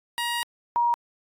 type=tone pair in turn; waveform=15% pulse / sine; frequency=949 / 949 Hz; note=A#5 / A#5; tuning=+31 / +31 cents; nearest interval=unison; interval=0 cents; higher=neither; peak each=-19 dBFS; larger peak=neither; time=0.18-0.43 / 0.76-0.94 s; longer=first; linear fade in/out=0 ms; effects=AAC 48 kbps